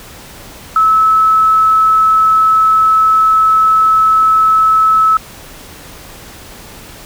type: tone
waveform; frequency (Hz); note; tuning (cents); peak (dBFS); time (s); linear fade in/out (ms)
sine; 1300; E6; -24; -6; 0.76-5.17; 2
effects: pink hiss -34 dBFS RMS until 7.05 s